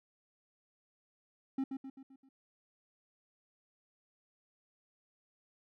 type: tone with echo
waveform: triangle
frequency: 267.8 Hz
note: C4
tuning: 40 cents sharp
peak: -29 dBFS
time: 1.58-1.64 s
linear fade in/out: 5 ms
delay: 130 ms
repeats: 5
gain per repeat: -6 dB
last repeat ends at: 2.29 s
effects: none